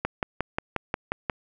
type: click train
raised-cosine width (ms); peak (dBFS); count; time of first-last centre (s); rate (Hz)
0.5; -10; 8; 0.05-1.298; 5.61
effects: none